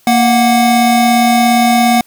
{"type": "tone pair together", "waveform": "square", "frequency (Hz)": [233.1, 736.6], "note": ["A#3", "F#5"], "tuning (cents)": [0, -8], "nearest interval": "octave + minor sixth", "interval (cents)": 1992, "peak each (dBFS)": -11, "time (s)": [0.07, 2.01], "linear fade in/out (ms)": 2, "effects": ["white hiss -50 dBFS RMS until 2.06 s"]}